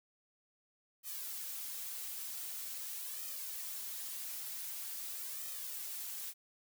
blue noise with flanger, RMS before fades -43 dBFS, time 1.03-6.34 s, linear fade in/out 50 ms, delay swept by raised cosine 1.6 to 6.2 ms, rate 0.45 Hz, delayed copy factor +0.8, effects none

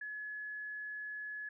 sine tone, 1700 Hz, G#6, 40 cents sharp, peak -40 dBFS, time 0.01-1.49 s, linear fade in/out 5 ms, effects none

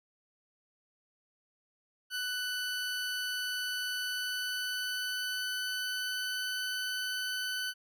20% pulse tone with pitch glide, 1493 to 1504.3 Hz, F#6 to F#6, +15 to +28 cents, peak -28 dBFS, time 2.1-7.74 s, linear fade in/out 50 ms, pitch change +13 cents, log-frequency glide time 3.95-6.52 s, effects none

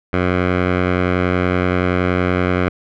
10% pulse tone with low-pass filter, 90.6 Hz, F#2, 36 cents flat, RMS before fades -17 dBFS, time 0.13-2.69 s, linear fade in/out 5 ms, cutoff 2000 Hz, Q 1.7, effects none

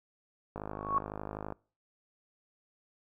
click train, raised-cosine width 1 ms, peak -24 dBFS, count 51, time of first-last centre 0.56-1.523 s, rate 51.9 Hz
sine tone with exponential growth, 1108.7 Hz, C#6, in tune, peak -22 dBFS, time 0.71-0.98 s, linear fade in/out 1 ms, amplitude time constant 58 ms
effects noise-tail reverb RT60 0.4 s tail -25 dB re dry

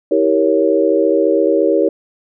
sine chord, E diminished seventh, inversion none, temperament equal with one note detuned, 323 / 392 / 466.2 / 554.4 Hz, E4 / G4 / Bb4 / Db5, -35 / 0 / 0 / 0 cents, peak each -16 dBFS, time 0.11-1.89 s, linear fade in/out 5 ms, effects none

